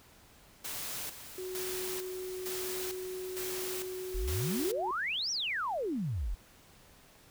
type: noise with tremolo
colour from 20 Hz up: white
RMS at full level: -39 dBFS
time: 0.64-4.72 s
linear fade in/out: 10 ms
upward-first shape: square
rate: 1.1 Hz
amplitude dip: 65%
type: tone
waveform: sine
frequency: 370 Hz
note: F#4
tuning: in tune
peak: -37 dBFS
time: 1.38-4.91 s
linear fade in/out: 2 ms
type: exponential two-way sweep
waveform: sine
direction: up then down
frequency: 37.41 to 5940 to 37.41 Hz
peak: -31 dBFS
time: 4.14-6.35 s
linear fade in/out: 10 ms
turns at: 5.31 s
effects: pink hiss -59 dBFS RMS until 7.3 s